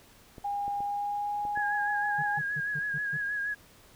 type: clicks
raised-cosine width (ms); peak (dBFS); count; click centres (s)
2; -31; 5; 0.382 / 0.68 / 0.805 / 1.452 / 1.575
type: tone with pitch glide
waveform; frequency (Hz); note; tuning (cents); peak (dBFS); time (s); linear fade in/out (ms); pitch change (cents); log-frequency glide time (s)
sine; 811 to 825.7; G#5 to G#5; -41 to -10; -29; 0.44-2.39; 10; +31; 0.79-1.4
type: tone with vibrato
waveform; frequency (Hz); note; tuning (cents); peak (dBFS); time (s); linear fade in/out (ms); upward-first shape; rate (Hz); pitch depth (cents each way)
sine; 1655; G#6; -6; -29; 1.55-3.55; 20; sine; 6.3; 41
type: tone bursts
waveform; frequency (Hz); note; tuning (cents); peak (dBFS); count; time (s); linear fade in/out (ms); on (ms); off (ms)
triangle; 148.9; D3; +24; -33; 6; 2.18-3.174; 10; 49; 140
effects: pink hiss -57 dBFS RMS until 3.95 s